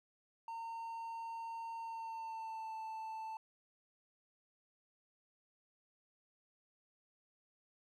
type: tone with pitch glide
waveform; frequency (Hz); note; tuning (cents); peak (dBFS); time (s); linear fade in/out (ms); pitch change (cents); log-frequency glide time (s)
triangle; 914 to 883.9; A#5 to A5; -34 to +8; -40; 0.48-3.37; 2; -58; 1.78-2.76
effects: none